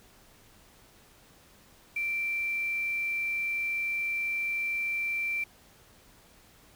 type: tone with quantisation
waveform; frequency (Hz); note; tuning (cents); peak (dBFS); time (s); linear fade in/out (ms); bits
sine; 2349; D7; 0; -28; 1.96-5.44; 5; 8
effects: pink hiss -58 dBFS RMS until 6.75 s